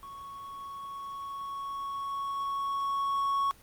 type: tone with level ramp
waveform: triangle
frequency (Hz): 1108.7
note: C#6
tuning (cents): 0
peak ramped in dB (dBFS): -40 to -23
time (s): 0.03-3.51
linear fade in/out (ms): 0
effects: pink hiss -57 dBFS RMS until 3.62 s + Opus 32 kbps